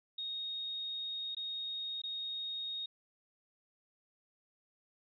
sine tone with dropouts, 3729 Hz, A#7, in tune, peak -37 dBFS, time 0.18-2.86 s, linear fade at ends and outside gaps 5 ms, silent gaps 1.349-1.367 / 2.018-2.036 s, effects none

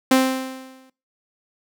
sawtooth tone with exponential decay, 261.6 Hz, C4, in tune, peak -7 dBFS, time 0.11-0.9 s, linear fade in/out 5 ms, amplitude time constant 170 ms, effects noise-tail reverb RT60 0.3 s tail -21 dB re dry

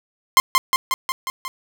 sawtooth tone with echo, 1052 Hz, C6, 9 cents sharp, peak -5 dBFS, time 0.37-0.4 s, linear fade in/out 0 ms, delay 180 ms, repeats 6, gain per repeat -3 dB, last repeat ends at 1.48 s, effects none

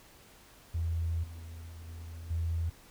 triangle tone with level steps, 82.9 Hz, E2, 10 cents sharp, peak -25 / -40 / -42 / -39 / -25 dBFS, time 0.74-2.7 s, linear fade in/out 10 ms, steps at 1.23 / 1.69 / 1.87 / 2.3 s, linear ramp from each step 10 ms, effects tanh soft clip ceiling -27 dBFS + pink hiss -57 dBFS RMS until 2.9 s

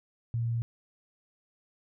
sine tone, 116.54 Hz, A#2, in tune, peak -27 dBFS, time 0.34-0.62 s, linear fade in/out 0 ms, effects none

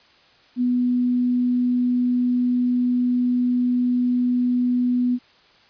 sine tone, 246.9 Hz, B3, in tune, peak -17 dBFS, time 0.56-5.19 s, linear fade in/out 50 ms, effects white hiss -54 dBFS RMS until 5.69 s + resampled to 11025 Hz

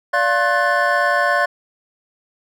triangle tone cluster, 582 / 699 / 1069 / 1492 / 1754 Hz, D5 / F5 / C6 / F#6 / A6, -16 / +1 / +37 / +14 / -6 cents, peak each -19 dBFS, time 0.13-1.46 s, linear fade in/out 10 ms, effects none

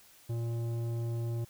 sine tone with tanh clipping, 116.54 Hz, A#2, in tune, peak -33 dBFS, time 0.29-1.45 s, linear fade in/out 10 ms, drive 12 dB, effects white hiss -59 dBFS RMS until 1.49 s

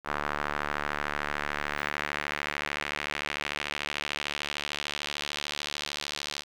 sawtooth tone with band-pass filter sweep, 73.42 Hz, D2, in tune, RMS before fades -34 dBFS, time 0.04-6.44 s, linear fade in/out 50 ms, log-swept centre 1300 to 4200 Hz, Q 1.7, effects 9-bit

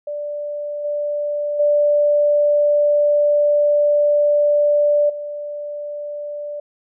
sine tone with level steps, 587.3 Hz, D5, in tune, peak -23 / -19 / -12 / -25 dBFS, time 0.07-6.6 s, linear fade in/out 5 ms, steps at 0.84 / 1.59 / 5.09 s, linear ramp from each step 10 ms, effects none

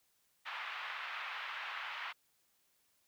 pink band-pass noise, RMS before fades -43 dBFS, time 0.45-2.13 s, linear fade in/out 20 ms, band 1000 to 3000 Hz, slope 24 dB/octave, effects white hiss -75 dBFS RMS until 3.07 s

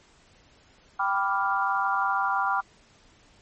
sine chord, G dominant seventh, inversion none, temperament equal, 784 / 987.8 / 1174.7 / 1396.9 Hz, G5 / B5 / D6 / F6, 0 / 0 / 0 / 0 cents, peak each -28 dBFS, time 0.99-2.61 s, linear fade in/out 10 ms, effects pink hiss -58 dBFS RMS until 3.41 s + MP3 32 kbps

